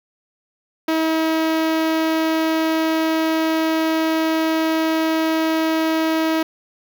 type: tone with notch filter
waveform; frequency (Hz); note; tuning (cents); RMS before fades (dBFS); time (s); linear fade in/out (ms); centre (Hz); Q
sawtooth; 320.5; E4; -49; -19; 0.88-6.43; 5; 8500; 0.7
effects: none